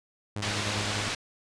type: tone with tremolo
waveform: sawtooth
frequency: 103.83 Hz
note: G#2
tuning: in tune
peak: -27 dBFS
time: 0.36-1.08 s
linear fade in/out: 0 ms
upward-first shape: square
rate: 10 Hz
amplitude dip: 40%
type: low-pass noise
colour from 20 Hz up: white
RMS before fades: -32 dBFS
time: 0.42-1.15 s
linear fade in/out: 5 ms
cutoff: 4400 Hz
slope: 12 dB/octave
effects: resampled to 22050 Hz